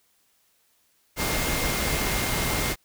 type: tone in noise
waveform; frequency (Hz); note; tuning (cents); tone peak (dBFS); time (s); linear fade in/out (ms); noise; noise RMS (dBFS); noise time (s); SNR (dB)
sine; 2117; C7; +20; -34; 1.16-2.76; 50; pink; -26; 1.16-2.76; -11
effects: white hiss -66 dBFS RMS until 2.84 s